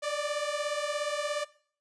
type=beating tone pair; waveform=sawtooth; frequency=581 / 598 Hz; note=D5 / D5; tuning=-19 / +31 cents; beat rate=17 Hz; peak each=-29 dBFS; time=0.02-1.45 s; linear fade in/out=20 ms; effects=noise-tail reverb RT60 0.5 s tail -18 dB re dry + resampled to 22050 Hz